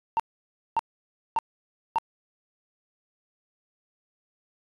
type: tone bursts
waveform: sine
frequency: 910 Hz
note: A#5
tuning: 42 cents flat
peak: -18 dBFS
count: 4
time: 0.17-1.984 s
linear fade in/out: 0 ms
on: 26 ms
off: 570 ms
effects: tanh soft clip ceiling -19 dBFS + resampled to 24000 Hz